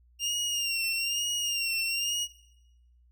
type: tone with vibrato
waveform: 25% pulse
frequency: 2794 Hz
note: F7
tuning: in tune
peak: -24 dBFS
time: 0.19-2.28 s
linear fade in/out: 50 ms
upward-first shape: sine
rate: 1.1 Hz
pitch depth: 58 cents each way
effects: noise-tail reverb RT60 0.9 s tail -20 dB re dry + added 60 Hz sine -58 dBFS peak until 3.11 s